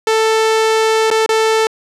sawtooth tone with dropouts, 442.1 Hz, A4, 8 cents sharp, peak -7 dBFS, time 0.07-1.67 s, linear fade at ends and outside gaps 2 ms, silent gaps 1.103-1.112 / 1.262-1.291 s, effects low-pass 8000 Hz 12 dB/octave

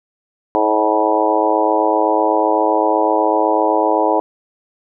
harmonic tone with a mistuned harmonic, 107.9 Hz, A2, 33 cents flat, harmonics 3 / 4 / 5 / 6 / 7 / 8 / 9, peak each -20 / -20 / -20 / -20 / -20 / -20 / -20 dBFS, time 0.55-4.2 s, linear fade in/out 0 ms, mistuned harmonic 6, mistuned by -37 cents, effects none

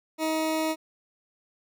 20% pulse tone, 316.5 Hz, D#4, 30 cents sharp, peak -20 dBFS, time 0.18-0.76 s, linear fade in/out 50 ms, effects none

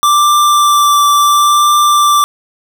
square tone with vibrato, 1174.7 Hz, D6, in tune, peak -7 dBFS, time 0.03-2.24 s, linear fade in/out 0 ms, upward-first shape triangle, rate 0.72 Hz, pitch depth 14 cents each way, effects none

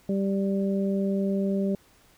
harmonic tone, 196 Hz, G3, in tune, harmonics 1 / 2 / 3, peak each -24 / -30 / -33 dBFS, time 0.09-1.75 s, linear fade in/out 2 ms, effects pink hiss -59 dBFS RMS until 2.17 s

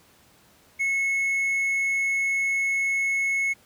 triangle tone, 2189 Hz, C#7, 22 cents flat, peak -20 dBFS, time 0.79-3.54 s, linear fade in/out 20 ms, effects pink hiss -57 dBFS RMS until 3.65 s + high-pass 80 Hz 12 dB/octave

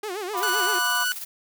sawtooth tone with vibrato, 392 Hz, G4, in tune, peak -25 dBFS, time 0.03-0.79 s, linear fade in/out 5 ms, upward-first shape sine, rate 7.8 Hz, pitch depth 180 cents each way
triangle chord, B diminished, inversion second, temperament just, 711.2 / 987.8 / 1185.3 Hz, F5 / B5 / D6, +31 / 0 / +16 cents, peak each -33 / -27 / -28 dBFS, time 0.33-1.05 s, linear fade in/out 20 ms
blue noise with tremolo, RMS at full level -33 dBFS, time 0.37-1.25 s, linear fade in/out 5 ms, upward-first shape square, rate 19 Hz, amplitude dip 50%
sawtooth tone, 1480 Hz, F#6, in tune, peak -19 dBFS, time 0.43-1.12 s, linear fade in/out 0 ms
effects none

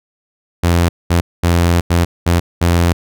sawtooth tone bursts at uneven times, 86 Hz, F2, 26 cents flat, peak -6 dBFS, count 6, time 0.63-0.89 / 1.1-1.21 / 1.43-1.81 / 1.9-2.05 / 2.26-2.4 / 2.61-2.93 s, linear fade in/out 10 ms, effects none

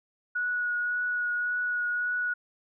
sine tone with vibrato, 1460 Hz, F#6, 24 cents flat, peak -26 dBFS, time 0.35-2.34 s, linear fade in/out 10 ms, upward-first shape triangle, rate 1.8 Hz, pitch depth 14 cents each way, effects none

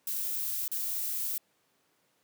violet noise with dropouts, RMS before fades -33 dBFS, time 0.07-1.38 s, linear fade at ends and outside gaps 2 ms, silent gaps 0.68-0.716 s, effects pink hiss -71 dBFS RMS until 2.23 s + high-pass 200 Hz 12 dB/octave

